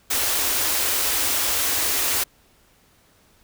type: band-stop noise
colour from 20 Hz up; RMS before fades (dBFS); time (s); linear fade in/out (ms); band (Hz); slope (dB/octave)
white; -22; 0.1-2.24; 10; 110 to 240; 96
effects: pink hiss -58 dBFS RMS until 3.43 s